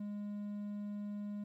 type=tone; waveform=triangle; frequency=206 Hz; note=G#3; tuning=14 cents flat; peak=-37 dBFS; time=0-1.44 s; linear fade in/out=5 ms; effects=13-bit